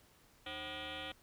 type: tone with frequency modulation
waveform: sine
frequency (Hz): 1900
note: A#6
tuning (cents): +33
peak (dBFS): -40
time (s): 0.46-1.12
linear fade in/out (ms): 5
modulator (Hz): 228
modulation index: 7.2
effects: tanh soft clip ceiling -38 dBFS + pink hiss -66 dBFS RMS until 1.22 s